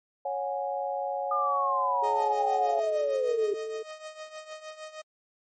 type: chord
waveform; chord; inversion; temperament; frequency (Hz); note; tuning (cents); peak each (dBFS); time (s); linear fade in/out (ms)
sine; C# suspended fourth; none; equal with one note detuned; 554.4 / 730.6 / 830.6; C#5 / F#5 / G#5; 0 / -22 / 0; -32 / -33 / -33; 0.25-2.8; 5
type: linear sweep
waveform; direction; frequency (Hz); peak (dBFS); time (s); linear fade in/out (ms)
sine; down; 1219 to 394.1; -25; 1.31-3.54; 5
type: tone with pitch glide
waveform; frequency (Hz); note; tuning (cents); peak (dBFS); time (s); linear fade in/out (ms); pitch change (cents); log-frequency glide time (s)
sine; 422.5 to 440.7; G#4 to A4; +30 to +3; -32; 2.02-3.83; 10; +73; 2.28-3.57
type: tone with tremolo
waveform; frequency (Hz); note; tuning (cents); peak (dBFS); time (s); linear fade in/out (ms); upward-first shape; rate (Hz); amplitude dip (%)
sawtooth; 622.3; D#5; 0; -33; 2.03-5.02; 10; triangle; 6.5; 80
effects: MP3 32 kbps